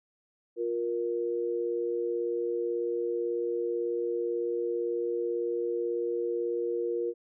sine tone pair together, 352.7 / 470.8 Hz, F4 / A#4, +17 / +17 cents, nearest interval perfect fourth, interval 500 cents, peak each -31 / -30 dBFS, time 0.56-7.14 s, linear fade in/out 50 ms, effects none

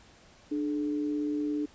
sine tone pair together, 297.1 / 428.1 Hz, D4 / A4, +20 / -47 cents, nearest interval tritone, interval 633 cents, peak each -28 / -38 dBFS, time 0.51-1.66 s, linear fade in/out 10 ms, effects pink hiss -57 dBFS RMS until 1.74 s + resampled to 16000 Hz

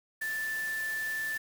sine tone in noise, 1760 Hz, A6, in tune, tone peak -31 dBFS, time 0.21-1.38 s, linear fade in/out 10 ms, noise white, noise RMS -44 dBFS, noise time 0.21-1.38 s, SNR +10 dB, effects none

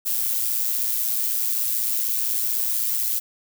violet noise with amplitude modulation, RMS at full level -21 dBFS, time 0.05-3.2 s, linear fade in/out 20 ms, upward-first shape sine, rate 116 Hz, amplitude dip 55%, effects none

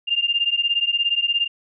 sine beating tone pair, 2794 / 2811 Hz, F7 / F7, 0 / +11 cents, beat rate 17 Hz, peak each -21 dBFS, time 0.07-1.48 s, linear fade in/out 20 ms, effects none

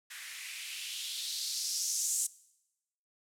violet noise with band-pass filter sweep, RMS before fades -36 dBFS, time 0.1-2.27 s, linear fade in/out 10 ms, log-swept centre 1700 to 7700 Hz, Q 2.9, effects noise-tail reverb RT60 0.9 s tail -21 dB re dry + low-pass 12000 Hz 12 dB/octave

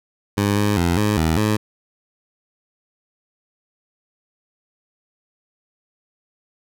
15% pulse tone with pitch steps, 101.6 / 103.4 / 86.2 / 105.2 / 80.4 / 106.9 Hz, G#2 / G#2 / F2 / G#2 / E2 / A2, -38 / -7 / -22 / +23 / -43 / -49 cents, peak -10 dBFS, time 0.37-1.57 s, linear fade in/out 10 ms, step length 200 ms, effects none

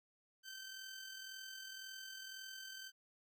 15% pulse tone with amplitude modulation, 1547 Hz, G6, 23 cents flat, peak -40 dBFS, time 0.43-2.92 s, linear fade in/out 50 ms, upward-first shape sine, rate 41.9 Hz, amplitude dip 40%, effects none

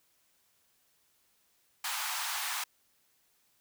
pink high-pass noise, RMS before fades -35 dBFS, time 1.84-2.64 s, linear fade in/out 5 ms, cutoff 800 Hz, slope 48 dB/octave, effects white hiss -71 dBFS RMS until 3.6 s

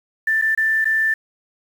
sine tone with dropouts, 1772 Hz, A6, 12 cents sharp, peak -15 dBFS, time 0.27-1.14 s, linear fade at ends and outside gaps 5 ms, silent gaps 0.415-0.421 / 0.55-0.575 / 0.845-0.854 s, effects 7-bit

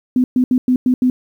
sine tone bursts at uneven times, 252.6 Hz, B3, 39 cents sharp, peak -10 dBFS, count 6, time 0.16-0.24 / 0.36-0.44 / 0.51-0.58 / 0.68-0.76 / 0.86-0.94 / 1.02-1.1 s, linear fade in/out 2 ms, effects 8-bit

